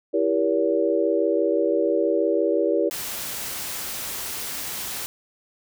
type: chord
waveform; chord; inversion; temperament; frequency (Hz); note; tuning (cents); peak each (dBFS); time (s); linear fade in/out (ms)
sine; E diminished seventh; none; just; 329.6 / 395.6 / 474.7 / 569.6; E4 / G4 / Bb4 / Db5; 0 / +16 / +31 / +47; -24; 0.13-2.9; 20
type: noise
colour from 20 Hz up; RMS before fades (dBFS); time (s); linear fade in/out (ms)
white; -31; 2.91-5.06; 0
effects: none